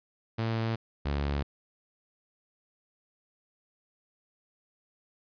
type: tone pair in turn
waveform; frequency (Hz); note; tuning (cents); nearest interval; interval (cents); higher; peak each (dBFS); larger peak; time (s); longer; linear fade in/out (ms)
sawtooth; 113.1 / 71.25; A2 / C#2; +48 / +48; minor sixth; 800; first; -24; neither; 0.38-0.76 / 1.05-1.43; neither; 10
effects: resampled to 11025 Hz